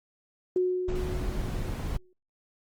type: tone with exponential decay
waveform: sine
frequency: 365.2 Hz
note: F#4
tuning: 23 cents flat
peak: -21 dBFS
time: 0.56-2.13 s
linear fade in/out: 2 ms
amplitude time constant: 340 ms
type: noise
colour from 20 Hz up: brown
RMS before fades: -31 dBFS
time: 0.88-1.97 s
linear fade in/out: 5 ms
effects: Opus 24 kbps